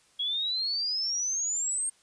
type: exponential sweep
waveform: sine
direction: up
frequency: 3300 to 8660 Hz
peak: -27 dBFS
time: 0.19-1.9 s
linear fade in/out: 10 ms
effects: white hiss -63 dBFS RMS until 2.02 s + resampled to 22050 Hz